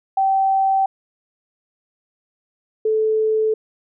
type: tone pair in turn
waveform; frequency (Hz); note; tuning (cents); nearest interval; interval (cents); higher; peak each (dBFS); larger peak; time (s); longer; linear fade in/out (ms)
sine; 774 / 436.3; G5 / A4; -22 / -15; minor seventh; 993; first; -14 / -15; first; 0.17-0.86 / 2.85-3.54; neither; 5
effects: none